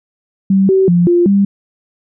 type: tone with pitch steps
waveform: sine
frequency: 193.4 / 381.9 / 174.2 / 348.8 / 198.8 Hz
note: G3 / G4 / F3 / F4 / G3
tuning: -23 / -45 / -4 / -2 / +25 cents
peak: -7 dBFS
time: 0.5-1.45 s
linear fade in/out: 5 ms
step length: 190 ms
effects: none